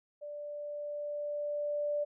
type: tone with level ramp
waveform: sine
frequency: 587.3 Hz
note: D5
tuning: in tune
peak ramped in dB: -40 to -29 dBFS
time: 0.21-2.05 s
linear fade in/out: 20 ms
effects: none